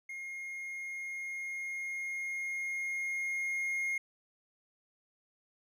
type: tone with level ramp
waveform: triangle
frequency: 2140 Hz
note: C7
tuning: 38 cents sharp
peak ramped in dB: -38 to -29 dBFS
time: 0.09-3.98 s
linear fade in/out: 5 ms
effects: none